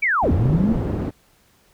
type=linear two-way sweep; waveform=sine; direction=down then up; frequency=2378 to 74.5 to 233.2 Hz; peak=-16 dBFS; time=0.02-0.73 s; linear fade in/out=10 ms; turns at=0.32 s
type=low-pass noise; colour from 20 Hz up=white; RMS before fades=-24 dBFS; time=0.22-1.11 s; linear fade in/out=20 ms; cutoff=280 Hz; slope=12 dB/octave
type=clicks; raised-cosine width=5 ms; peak=-14 dBFS; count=8; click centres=0.311 / 0.395 / 0.459 / 0.501 / 0.549 / 0.594 / 0.726 / 0.759 s
effects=pink hiss -58 dBFS RMS until 1.73 s